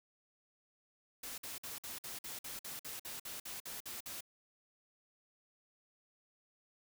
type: noise bursts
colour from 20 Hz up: white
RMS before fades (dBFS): -45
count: 15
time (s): 1.23-4.208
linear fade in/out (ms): 5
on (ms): 150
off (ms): 52
effects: none